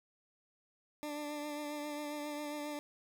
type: tone with vibrato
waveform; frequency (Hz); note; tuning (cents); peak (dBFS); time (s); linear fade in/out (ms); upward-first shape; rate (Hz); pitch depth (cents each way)
20% pulse; 295.8; D4; +13; -34; 1.03-2.79; 0; triangle; 7.4; 29
effects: none